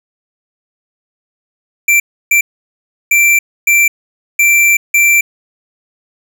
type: tone bursts at uneven times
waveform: square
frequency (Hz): 2349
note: D7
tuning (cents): 0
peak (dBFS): -7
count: 6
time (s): 1.88-2 / 2.31-2.41 / 3.11-3.39 / 3.67-3.88 / 4.39-4.77 / 4.94-5.21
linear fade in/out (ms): 5
effects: none